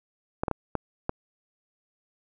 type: clicks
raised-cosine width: 1 ms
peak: -12 dBFS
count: 5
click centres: 0.435 / 0.482 / 0.513 / 0.753 / 1.094 s
effects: none